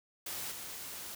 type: noise with level steps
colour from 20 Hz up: white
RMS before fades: -40 / -44 dBFS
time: 0.26-1.15 s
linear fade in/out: 5 ms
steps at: 0.51 s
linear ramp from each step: 10 ms
effects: none